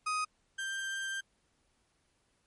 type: tone pair in turn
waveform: 35% pulse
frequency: 1251 / 1576.2 Hz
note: D#6 / G6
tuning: +9 / +9 cents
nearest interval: major third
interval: 400 cents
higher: second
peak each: -29 / -33 dBFS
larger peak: first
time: 0.06-0.25 / 0.58-1.21 s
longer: second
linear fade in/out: 10 ms
effects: pink hiss -74 dBFS RMS until 2.46 s + MP3 48 kbps